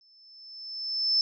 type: tone with exponential growth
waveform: sine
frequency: 5274 Hz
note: E8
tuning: in tune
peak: -19 dBFS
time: 0.01-1.21 s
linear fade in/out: 1 ms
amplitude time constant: 260 ms
effects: none

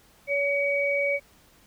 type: tone pair together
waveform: sine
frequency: 565.8 / 2263 Hz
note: C#5 / C#7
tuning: +35 / +35 cents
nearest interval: 2 octaves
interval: 2400 cents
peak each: -25 dBFS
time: 0.27-1.2 s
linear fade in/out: 50 ms
effects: pink hiss -58 dBFS RMS until 1.66 s

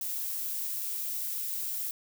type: noise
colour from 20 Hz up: violet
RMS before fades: -34 dBFS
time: 0.01-1.91 s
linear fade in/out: 2 ms
effects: none

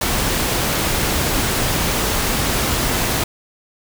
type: noise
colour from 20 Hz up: pink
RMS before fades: -19 dBFS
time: 0.01-3.24 s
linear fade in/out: 5 ms
effects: none

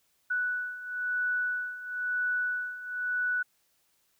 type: beating tone pair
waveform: sine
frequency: 1480 / 1481 Hz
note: F#6 / F#6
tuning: 0 / +1 cents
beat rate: 1 Hz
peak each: -34 / -30 dBFS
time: 0.3-3.43 s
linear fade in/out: 10 ms
effects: white hiss -71 dBFS RMS until 4.19 s

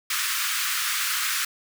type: high-pass noise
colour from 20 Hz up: pink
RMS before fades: -26 dBFS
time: 0.1-1.45 s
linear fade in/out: 5 ms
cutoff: 1200 Hz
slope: 48 dB/octave
effects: none

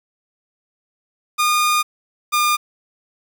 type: tone pair in turn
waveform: sawtooth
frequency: 1219 / 1208.5 Hz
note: D#6 / D6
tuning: -36 / +49 cents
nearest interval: unison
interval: 15 cents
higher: first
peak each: -11 dBFS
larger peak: neither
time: 1.38-1.83 / 2.32-2.57 s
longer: first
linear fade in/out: 20 ms
effects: 8-bit

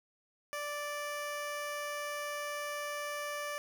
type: tone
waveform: 15% pulse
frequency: 586 Hz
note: D5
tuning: 4 cents flat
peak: -30 dBFS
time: 0.53-3.58 s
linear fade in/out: 0 ms
effects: none

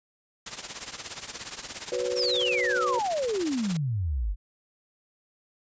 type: noise with tremolo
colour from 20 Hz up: white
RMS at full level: -32 dBFS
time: 0.46-3.77 s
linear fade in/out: 5 ms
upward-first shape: triangle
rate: 17 Hz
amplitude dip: 85%
type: chord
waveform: sine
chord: F# suspended fourth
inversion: none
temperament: equal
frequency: 370 / 493.9 / 554.4 Hz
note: F#4 / B4 / C#5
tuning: 0 / 0 / 0 cents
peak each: -32 / -28 / -33 dBFS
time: 1.92-2.99 s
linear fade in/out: 2 ms
type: exponential sweep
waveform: sine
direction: down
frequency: 5760 to 43.65 Hz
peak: -25 dBFS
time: 2.15-4.36 s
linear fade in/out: 50 ms
effects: resampled to 16000 Hz

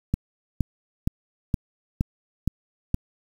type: click train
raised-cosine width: 5 ms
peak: -9 dBFS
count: 7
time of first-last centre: 0.14-2.944 s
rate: 2.14 Hz
effects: 7-bit

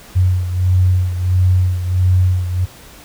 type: beating tone pair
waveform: sine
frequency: 91.2 / 92.7 Hz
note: F#2 / F#2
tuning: -24 / +4 cents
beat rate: 1.5 Hz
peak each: -12 / -18 dBFS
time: 0.15-2.66 s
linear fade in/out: 20 ms
effects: pink hiss -40 dBFS RMS until 3.04 s

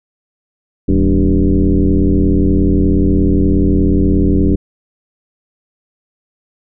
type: tone with frequency modulation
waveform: sine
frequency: 110 Hz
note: A2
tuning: in tune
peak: -8 dBFS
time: 0.88-4.56 s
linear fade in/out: 10 ms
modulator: 91.6 Hz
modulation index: 2.8
effects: none

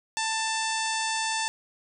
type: harmonic tone with a mistuned harmonic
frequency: 887 Hz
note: A5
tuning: 14 cents sharp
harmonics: 1 / 2 / 3 / 4 / 5 / 6 / 7 / 8 / 9 / 10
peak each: -30 / -33 / -35 / -36 / -37 / -38 / -38 / -39 / -40 / -40 dBFS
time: 0.17-1.48 s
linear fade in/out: 0 ms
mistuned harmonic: 5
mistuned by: +31 cents
effects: none

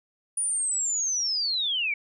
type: linear sweep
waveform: sine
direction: down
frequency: 9690 to 2217 Hz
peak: -24 dBFS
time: 0.37-1.94 s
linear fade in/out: 5 ms
effects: none

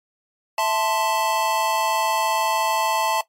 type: chord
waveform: square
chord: A minor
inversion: second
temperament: equal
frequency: 659.3 / 880 / 1046.5 Hz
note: E5 / A5 / C6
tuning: 0 / 0 / 0 cents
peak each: -26 / -22 / -26 dBFS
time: 0.58-3.21 s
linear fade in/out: 2 ms
effects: noise-tail reverb RT60 0.1 s tail -17 dB re dry + MP3 64 kbps

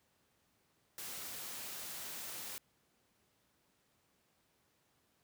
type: noise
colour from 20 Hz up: white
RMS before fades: -45 dBFS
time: 0.98-2.58 s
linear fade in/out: 0 ms
effects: pink hiss -75 dBFS RMS until 5.23 s + high-pass 80 Hz 12 dB/octave

